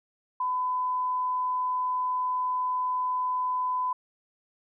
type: tone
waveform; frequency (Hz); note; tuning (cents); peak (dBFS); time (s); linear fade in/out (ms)
sine; 1006; B5; +32; -25; 0.4-3.93; 5
effects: none